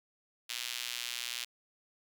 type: tone with high-pass filter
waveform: sawtooth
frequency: 120.9 Hz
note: B2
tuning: 36 cents flat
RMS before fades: -39 dBFS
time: 0.49-1.45 s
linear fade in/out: 10 ms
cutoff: 3100 Hz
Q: 1.5
effects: none